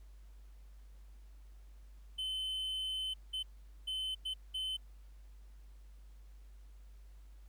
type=tone bursts at uneven times; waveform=triangle; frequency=3056 Hz; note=G7; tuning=45 cents flat; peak=-34 dBFS; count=5; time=2.18-3.14 / 3.33-3.43 / 3.87-4.15 / 4.25-4.34 / 4.54-4.77 s; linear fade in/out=10 ms; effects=added 50 Hz sine -52 dBFS peak until 7.48 s + pink hiss -72 dBFS RMS until 7.48 s